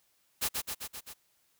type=noise with echo; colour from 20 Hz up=white; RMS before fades=-30 dBFS; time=0.41-0.49 s; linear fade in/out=20 ms; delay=130 ms; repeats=5; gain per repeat=-3 dB; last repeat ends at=1.14 s; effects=white hiss -71 dBFS RMS until 1.59 s